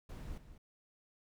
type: noise with echo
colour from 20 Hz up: brown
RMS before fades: -45 dBFS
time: 0.09-0.38 s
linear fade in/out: 5 ms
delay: 200 ms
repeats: 1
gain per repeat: -11 dB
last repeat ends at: 0.58 s
effects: none